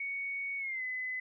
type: tone with pitch glide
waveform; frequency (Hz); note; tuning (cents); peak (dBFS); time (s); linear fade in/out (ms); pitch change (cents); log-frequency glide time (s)
sine; 2228 to 2020; C#7 to B6; +8 to +39; -34; 0-1.2; 5; -169; 0.58-0.83
effects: none